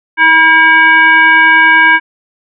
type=tone with frequency modulation; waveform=sine; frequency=1615 Hz; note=G#6; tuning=49 cents flat; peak=-3 dBFS; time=0.17-2 s; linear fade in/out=50 ms; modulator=648 Hz; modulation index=0.99; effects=none